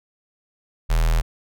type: tone with notch filter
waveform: square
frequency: 40.48 Hz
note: E1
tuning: 31 cents flat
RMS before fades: -18 dBFS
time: 0.89-1.22 s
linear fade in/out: 20 ms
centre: 270 Hz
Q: 0.58
effects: none